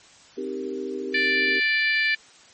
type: chord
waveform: sine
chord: C minor seventh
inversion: none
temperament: equal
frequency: 261.6 / 311.1 / 392 / 466.2 Hz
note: C4 / Eb4 / G4 / Bb4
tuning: 0 / 0 / 0 / 0 cents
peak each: -34 / -36 / -30 / -36 dBFS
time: 0.37-1.6 s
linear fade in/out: 10 ms
type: harmonic tone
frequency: 587.3 Hz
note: D5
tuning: in tune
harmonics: 3 / 4 / 5 / 6 / 7 / 8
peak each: -22 / -23 / -33 / -36 / -33 / -34 dBFS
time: 1.14-2.15 s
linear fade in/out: 5 ms
effects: white hiss -51 dBFS RMS until 2.53 s + MP3 32 kbps